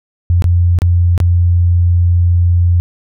sine tone with dropouts, 87.31 Hz, F2, in tune, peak -7 dBFS, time 0.3-2.8 s, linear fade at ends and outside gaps 0 ms, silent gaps 0.422-0.442 / 0.788-0.819 / 1.178-1.202 s, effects none

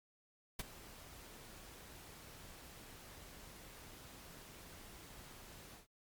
pink noise with ADSR envelope, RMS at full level -38 dBFS, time 0.59-5.87 s, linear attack 5 ms, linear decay 26 ms, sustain -17 dB, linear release 120 ms, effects MP3 96 kbps

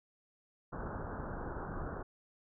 pink low-pass noise, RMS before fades -41 dBFS, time 0.72-2.03 s, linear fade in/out 10 ms, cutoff 1600 Hz, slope 96 dB/octave, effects none

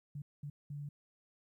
sine tone bursts at uneven times, 144.7 Hz, D3, 25 cents flat, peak -40 dBFS, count 3, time 0.15-0.22 / 0.43-0.5 / 0.7-0.89 s, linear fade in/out 5 ms, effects 13-bit

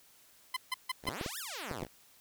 15% pulse tone bursts, 1023 Hz, C6, 39 cents flat, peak -25 dBFS, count 4, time 0.54-1.094 s, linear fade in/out 5 ms, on 26 ms, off 150 ms
5% pulse exponential two-way sweep, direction up then down, 49 to 1874 to 49 Hz, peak -28 dBFS, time 1.02-1.88 s, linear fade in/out 50 ms, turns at 1.38 s
clicks, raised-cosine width 2 ms, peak -24 dBFS, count 5, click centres 1.087 / 1.212 / 1.262 / 1.713 / 1.828 s
effects white hiss -62 dBFS RMS until 2.2 s

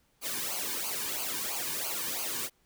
white noise with flanger, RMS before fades -34 dBFS, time 0.21-2.5 s, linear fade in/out 50 ms, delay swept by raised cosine 0.54 to 1.54 ms, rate 3 Hz, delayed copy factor -0.75, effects pink hiss -70 dBFS RMS until 2.65 s

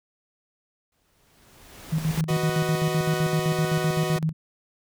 pink noise with exponential growth, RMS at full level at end -32 dBFS, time 0.92-2.21 s, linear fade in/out 2 ms, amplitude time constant 280 ms
sine tone with tremolo, 158.7 Hz, D#3, 35 cents sharp, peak -20 dBFS, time 1.92-4.33 s, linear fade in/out 10 ms, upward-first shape square, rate 7.8 Hz, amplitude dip 70%
sawtooth chord, B major, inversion second, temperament equal, 370 / 493.9 / 622.3 Hz, F#4 / B4 / D#5, 0 / 0 / 0 cents, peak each -24 / -29 / -28 dBFS, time 2.28-4.19 s, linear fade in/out 10 ms
effects none

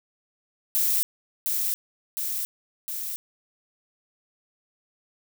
violet noise with echo, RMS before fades -23 dBFS, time 0.75-1.03 s, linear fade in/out 0 ms, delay 710 ms, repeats 3, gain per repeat -3 dB, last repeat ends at 3.16 s, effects none

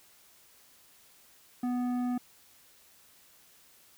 sine tone with tanh clipping, 246.9 Hz, B3, in tune, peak -30 dBFS, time 1.63-2.18 s, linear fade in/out 5 ms, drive 11 dB, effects white hiss -60 dBFS RMS until 3.97 s

